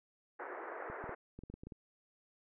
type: band-pass noise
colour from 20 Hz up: pink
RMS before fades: -45 dBFS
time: 0.39-1.15 s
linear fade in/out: 10 ms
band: 340 to 1900 Hz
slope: 48 dB/octave
type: clicks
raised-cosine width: 3 ms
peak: -35 dBFS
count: 10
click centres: 0.9 / 1.041 / 1.093 / 1.39 / 1.436 / 1.5 / 1.54 / 1.635 / 1.67 / 1.722 s
effects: none